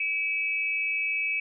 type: tone pair together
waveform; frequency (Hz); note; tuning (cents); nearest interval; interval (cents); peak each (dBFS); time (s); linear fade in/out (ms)
sine; 2300 / 2586; D7 / E7; -37 / -34; major second; 203; -28; 0-1.4; 5
effects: none